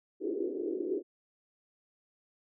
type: band-pass noise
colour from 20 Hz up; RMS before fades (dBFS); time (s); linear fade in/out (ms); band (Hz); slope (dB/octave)
pink; -34; 0.2-1.03; 50; 320 to 420; 48
effects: none